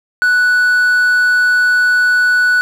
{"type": "tone with quantisation", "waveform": "triangle", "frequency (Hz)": 1480, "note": "F#6", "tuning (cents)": 0, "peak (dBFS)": -7, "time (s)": [0.22, 2.61], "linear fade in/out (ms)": 0, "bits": 6, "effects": []}